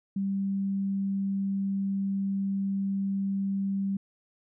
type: tone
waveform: sine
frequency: 196 Hz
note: G3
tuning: in tune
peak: -26 dBFS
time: 0.16-3.97 s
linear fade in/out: 5 ms
effects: none